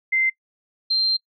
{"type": "tone pair in turn", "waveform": "sine", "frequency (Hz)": [2079, 4158], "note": ["C7", "C8"], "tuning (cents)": [-12, -12], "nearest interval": "octave", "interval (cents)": 1200, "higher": "second", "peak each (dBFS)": [-17, -17], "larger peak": "neither", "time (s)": [[0.12, 0.3], [0.9, 1.17]], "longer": "second", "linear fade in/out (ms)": 10, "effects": ["noise-tail reverb RT60 0.1 s tail -24 dB re dry"]}